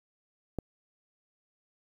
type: click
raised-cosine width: 2 ms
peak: -19 dBFS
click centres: 0.587 s
effects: 9-bit